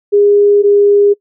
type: tone pair in turn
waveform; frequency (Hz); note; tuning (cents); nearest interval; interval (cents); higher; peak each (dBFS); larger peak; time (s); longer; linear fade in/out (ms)
sine; 408.6 / 407; G#4 / G#4; -28 / -35; unison; 7; first; -5; neither; 0.12-0.63 / 0.63-1.14; neither; 20
effects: noise-tail reverb RT60 0.1 s tail -24 dB re dry